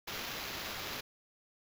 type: noise with sample-and-hold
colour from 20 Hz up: violet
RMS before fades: -41 dBFS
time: 0.07-1.01 s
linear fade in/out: 10 ms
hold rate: 8820 Hz
effects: none